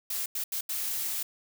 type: noise bursts at uneven times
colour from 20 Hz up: blue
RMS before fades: -32 dBFS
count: 4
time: 0.1-0.26 / 0.35-0.44 / 0.52-0.61 / 0.69-1.23 s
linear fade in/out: 5 ms
effects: none